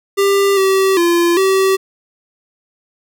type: tone with pitch steps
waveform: square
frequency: 396.8 / 384.7 / 343.4 / 383.8 Hz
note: G4 / G4 / F4 / G4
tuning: +21 / -33 / -29 / -37 cents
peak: -11 dBFS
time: 0.17-1.77 s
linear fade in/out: 20 ms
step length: 400 ms
effects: none